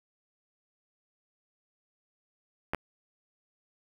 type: clicks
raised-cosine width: 0.5 ms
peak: -15 dBFS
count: 2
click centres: 2.735 / 2.747 s
effects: 7-bit